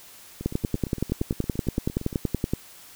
two click trains, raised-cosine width 3 ms, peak -21 / -10 dBFS, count 16 / 23, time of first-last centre 0.41-2.128 / 0.46-2.535 s, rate 8.73 / 10.6 Hz, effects white hiss -48 dBFS RMS until 2.95 s

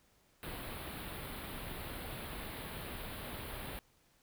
pink band-stop noise, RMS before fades -44 dBFS, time 0.43-3.79 s, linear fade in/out 0 ms, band 4200 to 9600 Hz, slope 48 dB/octave, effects pink hiss -70 dBFS RMS until 4.22 s

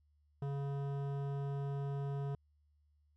sine tone with hard clipping, 140 Hz, C#3, 18 cents sharp, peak -38 dBFS, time 0.42-2.35 s, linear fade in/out 2 ms, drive 14 dB, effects added 74 Hz sine -69 dBFS peak until 3.16 s

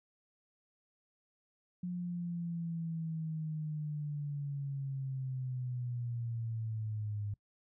sine linear sweep, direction down, 179.2 to 102 Hz, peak -35 dBFS, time 1.83-7.34 s, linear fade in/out 5 ms, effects noise-tail reverb RT60 0.1 s tail -23 dB re dry

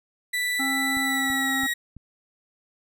35% pulse tone with pitch glide, 1975.5 to 1901.6 Hz, B6 to A#6, 0 to +34 cents, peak -22 dBFS, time 0.33-1.74 s, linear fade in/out 10 ms, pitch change -66 cents, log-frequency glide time 1.01-1.55 s
harmonic tone, 266.3 Hz, C4, 31 cents sharp, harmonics 1 / 3 / 5, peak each -28 / -33 / -35 dBFS, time 0.59-1.67 s, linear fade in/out 10 ms
click train, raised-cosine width 5 ms, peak -30 dBFS, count 4, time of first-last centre 0.97-1.967 s, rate 3.01 Hz
effects none

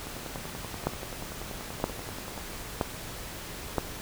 two click trains, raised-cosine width 1 ms, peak -24 / -11 dBFS, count 25 / 4, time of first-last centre 0.07-2.378 / 0.87-3.783 s, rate 10.4 / 1.03 Hz, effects pink hiss -40 dBFS RMS until 4.01 s

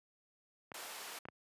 clicks, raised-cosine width 0.5 ms, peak -30 dBFS, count 3, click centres 0.718 / 1.254 / 1.286 s
pink high-pass noise, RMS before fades -47 dBFS, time 0.74-1.19 s, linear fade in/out 5 ms, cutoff 660 Hz, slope 12 dB/octave
effects high-pass 100 Hz 12 dB/octave + resampled to 32000 Hz

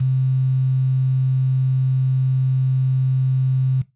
sine tone with quantisation, 130.81 Hz, C3, in tune, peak -15 dBFS, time 0-3.82 s, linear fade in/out 10 ms, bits 7, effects noise-tail reverb RT60 0.2 s tail -17 dB re dry + resampled to 8000 Hz

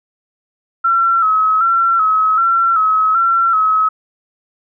sine tone with vibrato, 1318.5 Hz, E6, in tune, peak -10 dBFS, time 0.84-3.89 s, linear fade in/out 10 ms, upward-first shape square, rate 1.3 Hz, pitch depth 49 cents each way, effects none

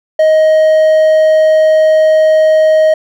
triangle tone, 627 Hz, D#5, 13 cents sharp, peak -3 dBFS, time 0.19-2.94 s, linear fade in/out 5 ms, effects none

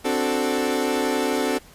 30% pulse chord, D dominant seventh, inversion third, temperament equal, 261.6 / 293.7 / 370 / 440 Hz, C4 / D4 / F#4 / A4, 0 / 0 / 0 / 0 cents, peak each -23 / -25 / -25 / -23 dBFS, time 0.04-1.59 s, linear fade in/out 20 ms, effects pink hiss -49 dBFS RMS until 1.74 s + resampled to 32000 Hz

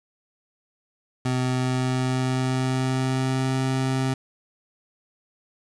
25% pulse tone with pitch glide, 127.6 to 131.64 Hz, C3 to C3, -43 to +11 cents, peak -18 dBFS, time 1.25-4.14 s, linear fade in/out 5 ms, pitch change +54 cents, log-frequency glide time 1.39-3.57 s, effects resampled to 22050 Hz + 8-bit

